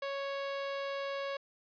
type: tone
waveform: sawtooth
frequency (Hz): 554.4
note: C#5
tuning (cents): 0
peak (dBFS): -31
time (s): 0.02-1.37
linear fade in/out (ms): 5
effects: resampled to 11025 Hz